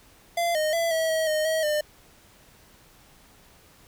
square tone with pitch steps, 686 / 617 / 670 / 646 / 639 / 617 / 638 / 602 Hz, F5 / D#5 / E5 / E5 / D#5 / D#5 / D#5 / D5, -31 / -15 / +28 / -35 / +46 / -15 / +43 / +43 cents, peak -23 dBFS, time 0.37-1.81 s, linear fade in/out 5 ms, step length 180 ms, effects pink hiss -55 dBFS RMS until 3.87 s

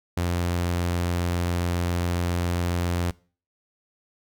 sawtooth tone, 87.31 Hz, F2, in tune, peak -19 dBFS, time 0.17-3.11 s, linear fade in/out 5 ms, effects noise-tail reverb RT60 0.4 s tail -22 dB re dry

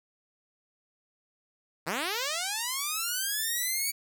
5% pulse linear sweep, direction up, 142.7 to 2280 Hz, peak -18 dBFS, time 1.86-3.92 s, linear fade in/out 20 ms, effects none

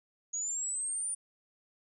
sine linear sweep, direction up, 6645 to 9397 Hz, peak -32 dBFS, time 0.33-1.15 s, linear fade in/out 10 ms, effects none

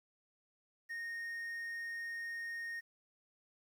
triangle tone with quantisation, 1852 Hz, A#6, 12 cents flat, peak -38 dBFS, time 0.89-2.81 s, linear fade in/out 20 ms, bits 11, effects none

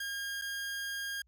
sawtooth tone with dropouts, 1620 Hz, G#6, 43 cents flat, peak -32 dBFS, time 0-1.22 s, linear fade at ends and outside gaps 5 ms, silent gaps 0.415-0.419 s, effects added 60 Hz sine -65 dBFS peak until 1.27 s

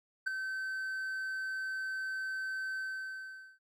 triangle tone with ADSR envelope, 1539 Hz, G6, 32 cents flat, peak -25 dBFS, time 0.26-3.59 s, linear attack 15 ms, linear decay 6 ms, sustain -8 dB, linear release 810 ms, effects none

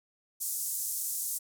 white band-pass noise, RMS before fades -34 dBFS, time 0.4-1.39 s, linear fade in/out 20 ms, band 6700 to 14000 Hz, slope 24 dB/octave, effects none

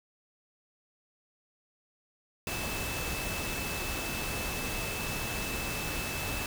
sine tone in noise, 2622 Hz, E7, 10 cents flat, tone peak -39 dBFS, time 2.47-6.46 s, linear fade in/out 2 ms, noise pink, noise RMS -35 dBFS, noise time 2.47-6.46 s, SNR -7 dB, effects none

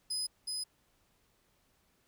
30% pulse tone with echo, 5020 Hz, D#8, 15 cents sharp, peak -29 dBFS, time 0.1-0.27 s, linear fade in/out 10 ms, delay 370 ms, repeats 1, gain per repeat -2 dB, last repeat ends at 0.64 s, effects pink hiss -72 dBFS RMS until 2.07 s

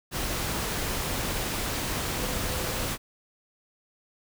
sine tone in noise, 505 Hz, B4, 39 cents sharp, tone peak -39 dBFS, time 2.13-2.9 s, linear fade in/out 50 ms, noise pink, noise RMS -30 dBFS, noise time 0.11-2.98 s, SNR -12 dB, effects none

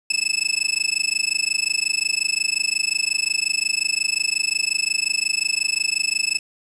20% pulse tone with amplitude modulation, 2614 Hz, E7, 15 cents flat, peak -11 dBFS, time 0.1-6.39 s, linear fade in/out 5 ms, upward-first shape sine, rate 25.6 Hz, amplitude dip 100%, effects resampled to 24000 Hz + 7-bit

